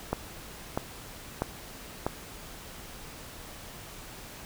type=click train; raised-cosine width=1 ms; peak=-13 dBFS; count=4; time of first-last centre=0.13-2.065 s; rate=1.55 Hz; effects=pink hiss -45 dBFS RMS until 4.45 s